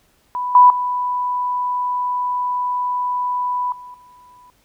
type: tone with level steps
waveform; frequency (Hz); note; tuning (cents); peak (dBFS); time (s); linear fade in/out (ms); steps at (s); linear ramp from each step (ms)
sine; 990; B5; +4; -20 / -5 / -18 / -34 / -44; 0.35-4.5; 0; 0.55 / 0.7 / 3.72 / 3.94; 2
effects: pink hiss -59 dBFS RMS until 4.64 s